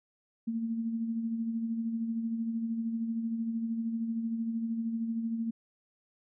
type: tone with tremolo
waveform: sine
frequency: 227.9 Hz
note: A#3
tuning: 39 cents flat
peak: -28 dBFS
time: 0.47-5.51 s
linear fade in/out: 10 ms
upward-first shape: sine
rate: 13 Hz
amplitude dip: 45%
effects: none